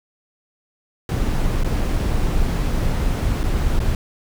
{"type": "noise with dropouts", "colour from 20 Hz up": "brown", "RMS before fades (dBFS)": -19, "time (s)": [1.09, 3.95], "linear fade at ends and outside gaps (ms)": 2, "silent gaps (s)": [[1.636, 1.645], [3.433, 3.437], [3.792, 3.801]], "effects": []}